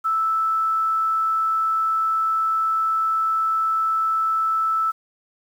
sine tone with quantisation, 1316 Hz, E6, 3 cents flat, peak -18 dBFS, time 0.04-4.92 s, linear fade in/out 20 ms, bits 8, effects none

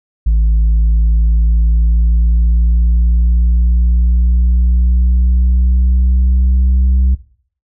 sine linear sweep, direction up, 54.1 to 64 Hz, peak -5 dBFS, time 0.26-7.15 s, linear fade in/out 10 ms, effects noise-tail reverb RT60 0.5 s tail -18 dB re dry + tanh soft clip ceiling -7 dBFS

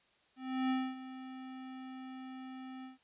square tone with ADSR envelope, 260 Hz, C4, 11 cents flat, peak -30 dBFS, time 0.36-2.98 s, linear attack 340 ms, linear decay 250 ms, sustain -15 dB, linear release 140 ms, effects white hiss -70 dBFS RMS until 3.03 s + resampled to 8000 Hz

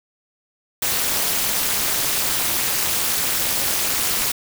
white noise with amplitude modulation, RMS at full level -17 dBFS, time 0.82-4.32 s, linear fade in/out 5 ms, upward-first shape sine, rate 258 Hz, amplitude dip 95%, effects none

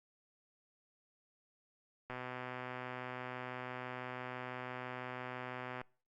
click train, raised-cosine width 0.5 ms, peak -28 dBFS, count 469, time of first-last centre 2.1-5.814 s, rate 126 Hz, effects noise-tail reverb RT60 0.4 s tail -24 dB re dry + Opus 48 kbps

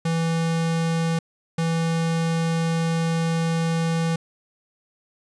square tone pair in turn, 164.81 / 164.81 Hz, E3 / E3, 0 / 0 cents, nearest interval unison, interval 0 cents, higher neither, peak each -21 dBFS, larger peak neither, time 0.05-1.19 / 1.58-4.16 s, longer second, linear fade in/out 5 ms, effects resampled to 22050 Hz + 10-bit

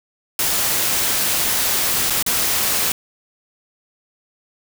white noise with dropouts, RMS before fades -19 dBFS, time 0.39-2.92 s, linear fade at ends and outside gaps 2 ms, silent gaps 2.1-2.104 / 2.227-2.263 s, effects none

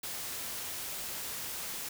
white noise, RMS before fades -39 dBFS, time 0.03-1.89 s, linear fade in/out 5 ms, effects none

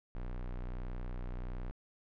square tone, 30.7 Hz, B0, 9 cents flat, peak -38 dBFS, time 0.15-1.71 s, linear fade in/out 0 ms, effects low-pass 2000 Hz 12 dB/octave

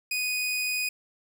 sawtooth tone, 2486 Hz, D#7, 2 cents flat, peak -23 dBFS, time 0.11-0.89 s, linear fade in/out 5 ms, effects none

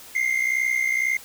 triangle tone pair together, 2073 / 2135 Hz, C7 / C7, -17 / +34 cents, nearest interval minor second, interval 51 cents, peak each -21 dBFS, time 0.15-1.17 s, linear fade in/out 5 ms, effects tanh soft clip ceiling -11 dBFS + white hiss -44 dBFS RMS until 1.24 s

